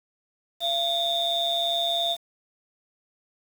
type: tone cluster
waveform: sine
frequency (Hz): 683 / 3538 / 3681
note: F5 / A7 / A#7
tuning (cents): -39 / +9 / -23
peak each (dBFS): -26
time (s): 0.6-2.17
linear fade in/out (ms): 50
effects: tanh soft clip ceiling -17 dBFS + 7-bit